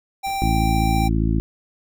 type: tone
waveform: square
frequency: 784 Hz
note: G5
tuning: in tune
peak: -23 dBFS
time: 0.23-1.09 s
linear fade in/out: 20 ms
type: noise with exponential decay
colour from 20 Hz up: brown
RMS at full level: -36 dBFS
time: 0.26-0.86 s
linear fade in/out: 5 ms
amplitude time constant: 130 ms
type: harmonic tone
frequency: 55 Hz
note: A1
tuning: in tune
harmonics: 1 / 2 / 3 / 4 / 5 / 6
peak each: -20 / -23 / -25 / -26 / -27 / -28 dBFS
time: 0.42-1.4 s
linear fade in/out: 0 ms
effects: none